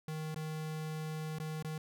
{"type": "tone with dropouts", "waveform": "square", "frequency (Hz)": 156.2, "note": "D#3", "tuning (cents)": 7, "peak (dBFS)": -38, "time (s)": [0.08, 1.78], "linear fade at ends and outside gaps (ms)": 2, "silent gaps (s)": [[0.345, 0.36], [1.386, 1.399], [1.626, 1.646]], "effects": []}